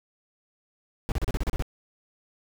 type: noise bursts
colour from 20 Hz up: brown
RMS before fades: -25 dBFS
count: 9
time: 1.09-1.623 s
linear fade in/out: 0 ms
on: 29 ms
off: 34 ms
effects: none